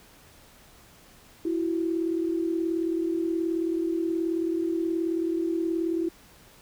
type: tone pair together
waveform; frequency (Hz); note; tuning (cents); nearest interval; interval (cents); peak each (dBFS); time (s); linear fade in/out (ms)
sine; 331.3 / 370; E4 / F#4; +9 / 0; major second; 191; -25 / -31; 1.45-6.09; 5
effects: pink hiss -54 dBFS RMS until 6.61 s